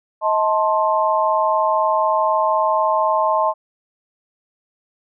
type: chord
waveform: sine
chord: A diminished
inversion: second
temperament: just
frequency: 633.6 / 880 / 1056 Hz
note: Eb5 / A5 / C6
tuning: +31 / 0 / +16 cents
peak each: -19 dBFS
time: 0.21-3.54 s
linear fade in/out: 50 ms
effects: none